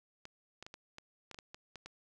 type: clicks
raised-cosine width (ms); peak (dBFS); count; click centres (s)
0.2; -30; 11; 0.254 / 0.626 / 0.665 / 0.741 / 0.984 / 1.313 / 1.345 / 1.388 / 1.545 / 1.757 / 1.86
effects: none